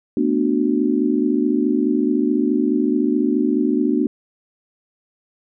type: chord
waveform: sine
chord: B minor seventh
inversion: third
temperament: just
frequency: 222.2 / 246.9 / 296.3 / 370.4 Hz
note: A3 / B3 / D4 / F#4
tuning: +17 / 0 / +15 / +2 cents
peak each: -23 / -20 / -19 / -23 dBFS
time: 0.17-4.07 s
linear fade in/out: 2 ms
effects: none